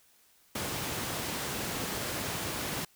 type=high-pass noise; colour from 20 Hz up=pink; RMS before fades=-35 dBFS; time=0.55-2.85 s; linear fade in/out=5 ms; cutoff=100 Hz; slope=12 dB/octave; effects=white hiss -64 dBFS RMS until 2.95 s